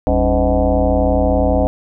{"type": "tone with frequency modulation", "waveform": "sine", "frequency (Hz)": 276.4, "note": "C#4", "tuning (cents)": -5, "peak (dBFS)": -11, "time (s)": [0.07, 1.67], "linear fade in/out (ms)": 0, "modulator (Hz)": 117, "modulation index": 3.9, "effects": []}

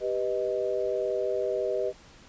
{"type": "chord", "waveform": "sine", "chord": "G augmented", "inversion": "none", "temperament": "equal", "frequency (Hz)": [392, 493.9, 622.3], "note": ["G4", "B4", "D#5"], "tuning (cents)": [0, 0, 0], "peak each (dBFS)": -30, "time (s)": [0, 1.93], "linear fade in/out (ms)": 50, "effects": ["pink hiss -53 dBFS RMS until 2.28 s", "resampled to 16000 Hz"]}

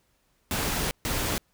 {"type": "noise bursts at uneven times", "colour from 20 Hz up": "pink", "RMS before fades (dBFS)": -28, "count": 2, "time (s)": [[0.51, 0.91], [1.05, 1.38]], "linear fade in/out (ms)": 0, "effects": ["pink hiss -69 dBFS RMS until 1.53 s"]}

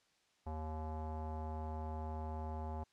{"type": "tone with low-pass filter", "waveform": "square", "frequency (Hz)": 78.3, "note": "D#2", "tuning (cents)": 11, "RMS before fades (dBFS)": -42, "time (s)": [0.46, 2.84], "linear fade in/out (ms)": 10, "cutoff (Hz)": 840, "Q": 4.6, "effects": ["white hiss -74 dBFS RMS until 2.92 s", "low-pass 6000 Hz 12 dB/octave"]}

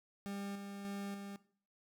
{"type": "tone with tremolo", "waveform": "40% pulse", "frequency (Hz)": 199.7, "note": "G3", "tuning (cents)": 32, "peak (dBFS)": -40, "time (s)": [0.26, 1.36], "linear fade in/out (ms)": 0, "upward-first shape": "square", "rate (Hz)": 1.7, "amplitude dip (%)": 40, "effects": ["noise-tail reverb RT60 0.5 s tail -17 dB re dry"]}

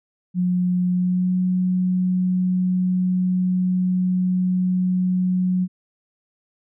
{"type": "tone with pitch glide", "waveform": "sine", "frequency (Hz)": [180, 183.04], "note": ["F#3", "F#3"], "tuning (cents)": [-47, -18], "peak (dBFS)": -17, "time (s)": [0.34, 5.68], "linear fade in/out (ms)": 50, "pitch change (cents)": 29, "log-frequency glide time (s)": [0.92, 1.35], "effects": []}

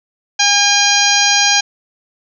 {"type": "harmonic tone with a mistuned harmonic", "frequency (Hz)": 812, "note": "G#5", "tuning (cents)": -39, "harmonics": [1, 2, 3, 4, 5, 6, 7, 8], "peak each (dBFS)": [-18, -18, -18, -18, -18, -18, -18, -18], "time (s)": [0.39, 1.61], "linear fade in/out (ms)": 10, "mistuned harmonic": 4, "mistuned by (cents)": -25, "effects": []}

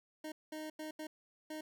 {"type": "tone bursts at uneven times", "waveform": "25% pulse", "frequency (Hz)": 310, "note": "D#4", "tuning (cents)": -6, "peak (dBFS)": -38, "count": 5, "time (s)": [[0.24, 0.32], [0.52, 0.7], [0.79, 0.91], [0.99, 1.07], [1.5, 1.61]], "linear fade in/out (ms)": 5, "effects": []}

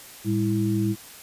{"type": "tone cluster", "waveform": "sine", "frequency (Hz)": [111.1, 201.9, 326.8], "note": ["A2", "G#3", "E4"], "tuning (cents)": [17, -49, -15], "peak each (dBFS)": -25, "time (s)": [0.24, 0.96], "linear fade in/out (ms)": 50, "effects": ["white hiss -44 dBFS RMS until 1.22 s", "resampled to 32000 Hz"]}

